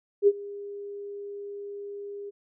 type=tone with ADSR envelope; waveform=sine; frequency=404.9 Hz; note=G#4; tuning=44 cents flat; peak=-13 dBFS; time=0.22-2.31 s; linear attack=53 ms; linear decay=46 ms; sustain=-22 dB; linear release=23 ms; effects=none